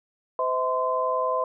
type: tone cluster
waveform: sine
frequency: 511 / 642 / 1030 Hz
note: C5 / E5 / C6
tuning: -41 / -46 / -28 cents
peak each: -27 / -28 / -25 dBFS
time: 0.39-1.44 s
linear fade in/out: 2 ms
effects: none